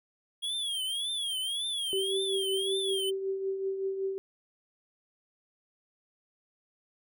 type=tone with vibrato; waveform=square; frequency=3287 Hz; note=G#7; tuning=19 cents flat; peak=-31 dBFS; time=0.42-3.11 s; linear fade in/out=20 ms; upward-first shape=triangle; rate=1.8 Hz; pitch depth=160 cents each way
type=tone with tremolo; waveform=sine; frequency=386.6 Hz; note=G4; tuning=24 cents flat; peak=-27 dBFS; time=1.93-4.18 s; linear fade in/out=0 ms; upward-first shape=triangle; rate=5.3 Hz; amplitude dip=55%
effects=none